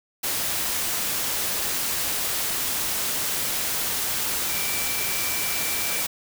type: tone in noise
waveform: sine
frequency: 2334 Hz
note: D7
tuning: 11 cents flat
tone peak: -33 dBFS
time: 4.49-6.03 s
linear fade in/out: 10 ms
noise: white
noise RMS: -26 dBFS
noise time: 0.23-6.07 s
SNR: -10 dB
effects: none